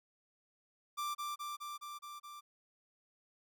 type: tone with echo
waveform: 45% pulse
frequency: 1179 Hz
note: D6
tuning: 6 cents sharp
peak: -36 dBFS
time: 0.97-1.15 s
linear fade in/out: 20 ms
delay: 210 ms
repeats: 6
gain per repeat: -2 dB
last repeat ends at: 2.41 s
effects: none